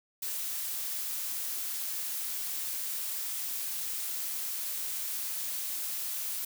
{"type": "noise", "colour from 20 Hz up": "blue", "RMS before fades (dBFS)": -35, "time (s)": [0.22, 6.45], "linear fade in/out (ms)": 5, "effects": []}